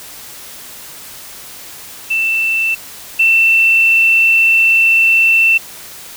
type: tone pair in turn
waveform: sine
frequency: 2669 / 2681 Hz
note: E7 / E7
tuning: +21 / +29 cents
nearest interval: unison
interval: 8 cents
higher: second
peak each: -12 / -7 dBFS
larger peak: second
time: 2.1-2.75 / 3.19-5.58 s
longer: second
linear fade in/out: 10 ms
effects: white hiss -33 dBFS RMS until 6.16 s